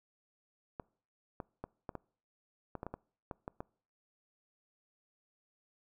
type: clicks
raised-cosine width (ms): 1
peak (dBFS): -26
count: 12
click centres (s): 0.798 / 1.402 / 1.64 / 1.892 / 1.953 / 2.753 / 2.831 / 2.866 / 2.94 / 3.312 / 3.479 / 3.605
effects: noise-tail reverb RT60 0.5 s tail -25 dB re dry